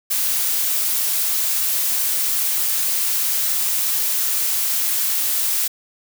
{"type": "noise", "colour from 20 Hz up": "blue", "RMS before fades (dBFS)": -20, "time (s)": [0.1, 5.68], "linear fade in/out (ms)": 10, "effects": []}